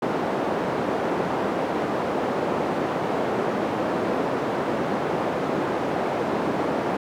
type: band-pass noise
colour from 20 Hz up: white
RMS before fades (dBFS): -25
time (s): 0.02-6.97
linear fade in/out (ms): 5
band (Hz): 200 to 650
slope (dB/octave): 12
effects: none